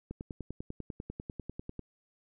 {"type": "click train", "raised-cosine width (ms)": 3, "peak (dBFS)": -26, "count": 18, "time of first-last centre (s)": [0.11, 1.793], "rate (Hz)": 10.1, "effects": []}